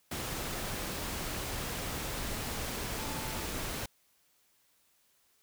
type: tone in noise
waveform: sine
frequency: 880 Hz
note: A5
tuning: in tune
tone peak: -46 dBFS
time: 2.98-3.46 s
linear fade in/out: 5 ms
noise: pink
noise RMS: -37 dBFS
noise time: 0.11-3.86 s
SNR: -12 dB
effects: white hiss -70 dBFS RMS until 5.42 s